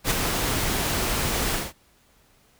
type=noise with ADSR envelope; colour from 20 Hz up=pink; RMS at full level=-20 dBFS; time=0.04-1.73 s; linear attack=64 ms; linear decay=15 ms; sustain=-5 dB; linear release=190 ms; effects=pink hiss -60 dBFS RMS until 2.59 s